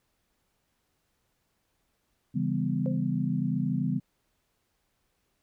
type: chord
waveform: sine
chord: C# half-diminished seventh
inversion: none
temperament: just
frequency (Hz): 138.59 / 166.31 / 199.57 / 249.5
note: C#3 / E3 / G3 / B3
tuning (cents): 0 / +16 / +31 / +18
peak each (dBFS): -31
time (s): 2.34-4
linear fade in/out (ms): 20
type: tone with exponential decay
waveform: sine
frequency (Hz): 521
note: C5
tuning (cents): -7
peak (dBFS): -30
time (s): 2.86-3.07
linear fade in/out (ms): 0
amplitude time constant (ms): 45
effects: pink hiss -75 dBFS RMS until 5.42 s